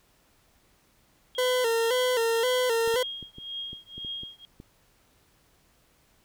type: tone with tremolo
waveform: sine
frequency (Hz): 3255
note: G#7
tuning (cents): -36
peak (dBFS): -31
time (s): 1.35-4.45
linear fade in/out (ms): 0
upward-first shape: triangle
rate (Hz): 1.9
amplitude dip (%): 100
type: tone with vibrato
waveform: 40% pulse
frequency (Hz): 480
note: B4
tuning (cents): -49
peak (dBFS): -22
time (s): 1.38-3.03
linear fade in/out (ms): 5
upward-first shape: square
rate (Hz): 1.9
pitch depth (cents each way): 83
type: clicks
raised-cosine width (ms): 3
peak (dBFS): -31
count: 9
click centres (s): 2.876 / 2.941 / 3.227 / 3.384 / 3.731 / 3.98 / 4.048 / 4.234 / 4.601
effects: pink hiss -64 dBFS RMS until 6.24 s